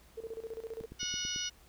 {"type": "tone with tremolo", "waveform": "sine", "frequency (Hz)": 450.4, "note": "A4", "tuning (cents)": 40, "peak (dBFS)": -37, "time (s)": [0.17, 0.86], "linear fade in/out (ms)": 10, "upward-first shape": "square", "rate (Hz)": 15, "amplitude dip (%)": 80}
{"type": "click train", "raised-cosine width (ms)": 3, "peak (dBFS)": -33, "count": 6, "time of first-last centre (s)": [0.81, 1.361], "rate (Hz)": 9.07}
{"type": "harmonic tone", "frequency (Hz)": 730, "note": "F#5", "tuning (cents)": -24, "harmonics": [2, 3, 4, 5, 6, 7, 8], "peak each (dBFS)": [-46, -47, -38, -45, -47, -43, -38], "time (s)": [0.99, 1.5], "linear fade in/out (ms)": 20}
{"effects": ["added 60 Hz sine -62 dBFS peak until 1.68 s", "pink hiss -62 dBFS RMS until 1.68 s"]}